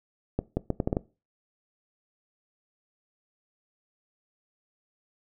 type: accelerating click train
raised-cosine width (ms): 2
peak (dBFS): -12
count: 7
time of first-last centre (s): 0.39-0.969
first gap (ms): 180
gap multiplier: 0.74
effects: noise-tail reverb RT60 0.3 s tail -20 dB re dry